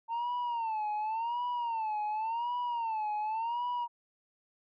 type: tone with vibrato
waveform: sine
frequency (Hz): 907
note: A#5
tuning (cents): -48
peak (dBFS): -28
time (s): 0.08-3.88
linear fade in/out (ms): 50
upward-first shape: sine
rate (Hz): 0.9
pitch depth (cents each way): 130
effects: tanh soft clip ceiling -30 dBFS